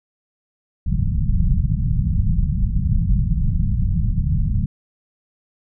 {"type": "low-pass noise", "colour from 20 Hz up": "pink", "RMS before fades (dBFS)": -18, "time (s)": [0.86, 4.66], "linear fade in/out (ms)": 5, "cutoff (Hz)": 190, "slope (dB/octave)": 48, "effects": []}